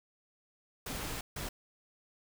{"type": "noise bursts at uneven times", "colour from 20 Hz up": "pink", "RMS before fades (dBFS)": -39, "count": 2, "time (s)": [[0.86, 1.21], [1.36, 1.49]], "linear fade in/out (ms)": 5, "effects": []}